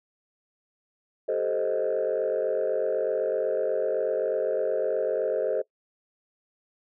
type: chord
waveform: sine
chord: A half-diminished seventh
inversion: third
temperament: equal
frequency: 392 / 440 / 523.3 / 622.3 Hz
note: G4 / A4 / C5 / Eb5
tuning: 0 / 0 / 0 / 0 cents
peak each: -31 / -27 / -27 / -28 dBFS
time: 1.28-5.62 s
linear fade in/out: 10 ms
effects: noise-tail reverb RT60 0.1 s tail -21 dB re dry + tanh soft clip ceiling -18 dBFS